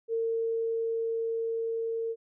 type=tone with level ramp; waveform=sine; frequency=455.2 Hz; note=A#4; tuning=41 cents flat; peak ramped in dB=-26 to -29 dBFS; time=0.08-2.16 s; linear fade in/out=50 ms; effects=none